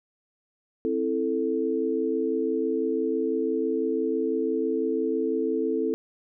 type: chord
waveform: sine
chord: A minor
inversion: first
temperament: just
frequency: 264 / 330 / 440 Hz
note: C4 / E4 / A4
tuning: +16 / +2 / 0 cents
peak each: -29 / -28 / -26 dBFS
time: 0.85-5.94 s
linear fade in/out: 0 ms
effects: none